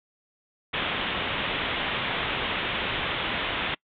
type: low-pass noise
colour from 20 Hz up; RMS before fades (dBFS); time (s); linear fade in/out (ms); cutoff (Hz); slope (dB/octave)
white; -29; 0.73-3.75; 10; 3600; 96
effects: noise-tail reverb RT60 0.1 s tail -26 dB re dry